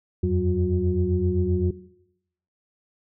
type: tone cluster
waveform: sine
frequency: 84 / 91.7 / 186.1 / 360.8 Hz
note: E2 / F#2 / F#3 / F#4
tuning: +33 / -15 / +10 / -44 cents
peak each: -25 dBFS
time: 0.23-1.71 s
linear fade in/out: 5 ms
effects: noise-tail reverb RT60 0.8 s tail -18 dB re dry + tanh soft clip ceiling -9 dBFS